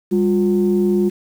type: tone pair together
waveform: sine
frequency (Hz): 200 / 355.8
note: G3 / F4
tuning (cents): +35 / +32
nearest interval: minor seventh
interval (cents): 997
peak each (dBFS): -15 / -15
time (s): 0.11-1.1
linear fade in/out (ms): 20
effects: tanh soft clip ceiling -7 dBFS + 7-bit